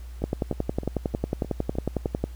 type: two click trains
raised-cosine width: 2 ms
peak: -11 / -21 dBFS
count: 23 / 7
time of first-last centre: 0.24-2.24 / 0.22-2.06 s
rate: 11 / 3.26 Hz
effects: added 60 Hz sine -36 dBFS peak until 2.35 s + pink hiss -55 dBFS RMS until 2.35 s